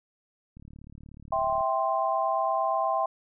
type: click train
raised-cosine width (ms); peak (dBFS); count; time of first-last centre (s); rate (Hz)
5; -35; 39; 0.57-1.608; 36.6
type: chord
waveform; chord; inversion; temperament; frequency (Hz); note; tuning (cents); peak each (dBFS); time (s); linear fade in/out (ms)
sine; C major; first; equal with one note detuned; 655.5 / 784 / 1046.5; E5 / G5 / C6; -10 / 0 / 0; -28; 1.32-3.06; 5
effects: none